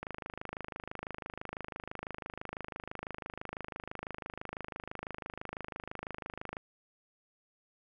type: click train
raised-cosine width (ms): 0.5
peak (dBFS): -24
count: 171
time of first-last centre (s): 0.03-6.568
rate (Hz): 26
effects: none